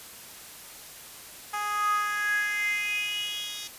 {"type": "tone with high-pass filter sweep", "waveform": "10% pulse", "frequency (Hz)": 415.3, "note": "G#4", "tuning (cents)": 0, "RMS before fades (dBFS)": -29, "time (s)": [1.53, 3.68], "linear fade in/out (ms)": 10, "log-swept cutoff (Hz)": [970, 4000], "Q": 8.1, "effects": ["white hiss -45 dBFS RMS until 3.78 s", "resampled to 32000 Hz"]}